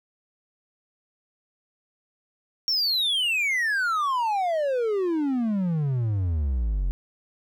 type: exponential sweep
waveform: triangle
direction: down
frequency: 5580 to 42.2 Hz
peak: -20 dBFS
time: 2.68-6.91 s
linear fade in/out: 0 ms
effects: none